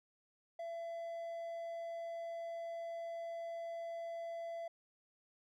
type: tone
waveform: triangle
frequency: 672 Hz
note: E5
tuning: 33 cents sharp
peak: -39 dBFS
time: 0.59-4.68 s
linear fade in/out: 5 ms
effects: none